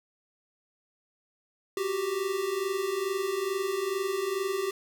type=tone pair together; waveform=square; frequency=370.3 / 392.6 Hz; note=F#4 / G4; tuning=+1 / +3 cents; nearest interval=minor second; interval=102 cents; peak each=-34 / -30 dBFS; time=1.77-4.71 s; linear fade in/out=2 ms; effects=none